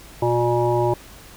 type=harmonic tone; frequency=119.8 Hz; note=A#2; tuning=48 cents sharp; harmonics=1 / 3 / 5 / 7 / 8; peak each=-23 / -20 / -24 / -25 / -26 dBFS; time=0.22-0.94 s; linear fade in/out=5 ms; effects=added 50 Hz sine -46 dBFS peak until 1.36 s + pink hiss -44 dBFS RMS until 1.36 s